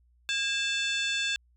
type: harmonic tone with a mistuned harmonic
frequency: 880 Hz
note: A5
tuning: in tune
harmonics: 2 / 3 / 4 / 5 / 6 / 7 / 8 / 9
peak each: -33 / -31 / -31 / -39 / -46 / -46 / -42 / -46 dBFS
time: 0.29-1.36 s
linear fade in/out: 0 ms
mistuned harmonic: 2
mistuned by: -140 cents
effects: added 60 Hz sine -61 dBFS peak until 1.56 s